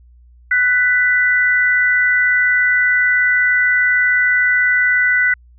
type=tone pair together; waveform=sine; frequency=1489 / 1983.4 Hz; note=F#6 / B6; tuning=+11 / +7 cents; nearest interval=perfect fourth; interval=496 cents; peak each=-14 dBFS; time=0.51-5.34 s; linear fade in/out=5 ms; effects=added 60 Hz sine -43 dBFS peak until 5.58 s